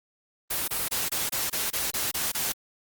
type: noise bursts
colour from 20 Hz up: white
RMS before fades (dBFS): -28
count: 10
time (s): 0.5-2.525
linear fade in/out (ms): 10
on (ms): 180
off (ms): 25
effects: Opus 32 kbps

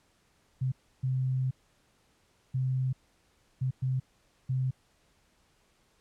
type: tone bursts at uneven times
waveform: sine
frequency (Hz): 130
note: C3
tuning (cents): -11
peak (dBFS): -26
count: 6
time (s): 0.61-0.72 / 1.03-1.51 / 2.54-2.93 / 3.61-3.71 / 3.82-4 / 4.49-4.71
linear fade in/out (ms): 10
effects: pink hiss -68 dBFS RMS until 6 s + low-pass 10000 Hz 12 dB/octave

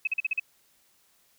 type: tone bursts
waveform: sine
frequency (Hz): 2565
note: E7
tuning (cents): -48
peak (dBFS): -23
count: 6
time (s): 0.05-0.398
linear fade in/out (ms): 5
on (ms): 23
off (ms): 42
effects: white hiss -65 dBFS RMS until 1.38 s

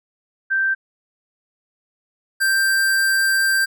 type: tone pair in turn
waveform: sine / square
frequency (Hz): 1565 / 1573.8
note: G6 / G6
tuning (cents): -3 / +6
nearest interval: unison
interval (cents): 9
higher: second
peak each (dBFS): -16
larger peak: neither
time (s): 0.5-0.75 / 2.4-3.66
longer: second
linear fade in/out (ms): 20
effects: none

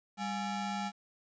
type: ring-modulated tone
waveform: 35% pulse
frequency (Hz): 515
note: C5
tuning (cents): -28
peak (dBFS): -29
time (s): 0.17-0.92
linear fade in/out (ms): 50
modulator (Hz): 316
effects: resampled to 16000 Hz + 10-bit

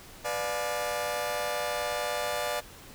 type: chord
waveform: sawtooth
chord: B diminished seventh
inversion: none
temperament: just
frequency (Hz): 493.9 / 592.7 / 711.2 / 853.4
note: B4 / D5 / F5 / Ab5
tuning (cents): 0 / +16 / +31 / +47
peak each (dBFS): -33 / -28 / -32 / -34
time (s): 0.24-2.61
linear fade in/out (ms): 20
effects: pink hiss -49 dBFS RMS until 2.94 s

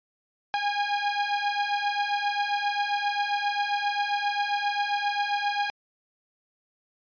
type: beating tone pair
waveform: sawtooth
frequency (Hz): 813 / 820.5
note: G#5 / G#5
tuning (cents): -37 / -21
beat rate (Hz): 7.5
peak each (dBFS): -25 / -23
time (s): 0.54-5.7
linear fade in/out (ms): 0
effects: resampled to 11025 Hz

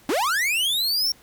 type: linear sweep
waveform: 45% pulse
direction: up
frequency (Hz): 240 to 5588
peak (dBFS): -20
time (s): 0.09-1.12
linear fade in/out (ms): 2
effects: pink hiss -53 dBFS RMS until 1.22 s

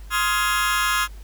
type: chord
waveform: sawtooth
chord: F minor seventh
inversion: second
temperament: just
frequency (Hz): 1047.7 / 1257.2 / 1396.9 / 1676.3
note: C6 / Eb6 / F6 / Ab6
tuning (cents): +2 / +18 / 0 / +16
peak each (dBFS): -21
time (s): 0.1-1.08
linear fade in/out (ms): 50
effects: added 50 Hz sine -36 dBFS peak until 1.23 s + pink hiss -52 dBFS RMS until 1.23 s

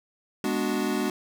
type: chord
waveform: square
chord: G# half-diminished seventh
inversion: none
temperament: equal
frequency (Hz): 207.7 / 246.9 / 293.7 / 370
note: G#3 / B3 / D4 / F#4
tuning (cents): 0 / 0 / 0 / 0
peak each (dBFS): -31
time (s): 0.44-1.1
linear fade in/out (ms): 2
effects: none

